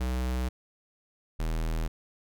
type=tone pair in turn; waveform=square; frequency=62.9 / 40.2 Hz; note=B1 / E1; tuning=+32 / -43 cents; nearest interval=minor sixth; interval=775 cents; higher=first; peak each=-28 dBFS; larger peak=neither; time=0-0.49 / 1.39-1.88 s; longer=neither; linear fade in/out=10 ms; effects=none